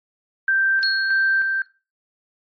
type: tone with tremolo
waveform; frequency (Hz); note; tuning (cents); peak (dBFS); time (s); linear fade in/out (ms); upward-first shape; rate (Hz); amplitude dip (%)
sine; 1568; G6; 0; -15; 0.48-1.62; 2; square; 1.6; 35
type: tone with exponential decay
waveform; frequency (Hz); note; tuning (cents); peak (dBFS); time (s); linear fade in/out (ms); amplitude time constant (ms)
sine; 4314; C#8; -48; -18; 0.83-1.66; 0; 180
effects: noise-tail reverb RT60 0.3 s tail -17 dB re dry + MP3 32 kbps